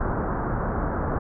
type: low-pass noise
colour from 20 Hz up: pink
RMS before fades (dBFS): -26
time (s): 0-1.19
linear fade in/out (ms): 10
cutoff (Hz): 1500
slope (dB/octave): 48
effects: none